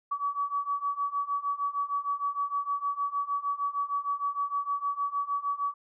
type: beating tone pair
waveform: sine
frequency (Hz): 1136 / 1142.5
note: C#6 / D6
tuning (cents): +42 / -48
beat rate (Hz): 6.5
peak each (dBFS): -32 / -30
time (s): 0.11-5.74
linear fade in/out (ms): 10
effects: none